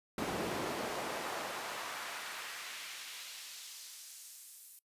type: noise with high-pass filter sweep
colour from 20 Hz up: brown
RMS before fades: -42 dBFS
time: 0.18-4.79 s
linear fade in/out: 2 ms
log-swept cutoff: 260 to 11000 Hz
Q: 0.9
effects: noise-tail reverb RT60 0.1 s tail -21 dB re dry + resampled to 32000 Hz